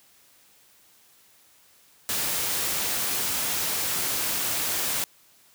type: noise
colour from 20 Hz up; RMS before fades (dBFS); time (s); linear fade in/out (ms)
white; -27; 2.09-5.04; 0
effects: white hiss -58 dBFS RMS until 5.54 s + high-pass 60 Hz 12 dB/octave